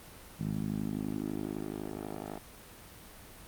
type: tone with band-pass filter sweep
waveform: 10% pulse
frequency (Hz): 51.91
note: G#1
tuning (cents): 0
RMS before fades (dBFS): -36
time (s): 0.39-2.39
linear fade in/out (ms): 20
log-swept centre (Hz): 170 to 600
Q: 2.1
effects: pink hiss -51 dBFS RMS until 3.47 s + Opus 32 kbps